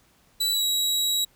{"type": "tone with pitch glide", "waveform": "sawtooth", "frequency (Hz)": [3951, 3867], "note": ["B7", "B7"], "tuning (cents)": [0, -37], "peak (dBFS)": -19, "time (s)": [0.4, 1.25], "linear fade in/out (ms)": 10, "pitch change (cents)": -37, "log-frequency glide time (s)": [0.52, 0.64], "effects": ["pink hiss -61 dBFS RMS until 1.35 s"]}